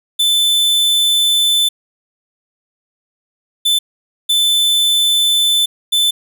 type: tone bursts at uneven times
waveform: 45% pulse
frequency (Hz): 3520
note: A7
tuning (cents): 0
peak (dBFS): -11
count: 4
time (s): 0.19-1.69 / 3.65-3.79 / 4.29-5.66 / 5.92-6.11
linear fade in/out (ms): 10
effects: none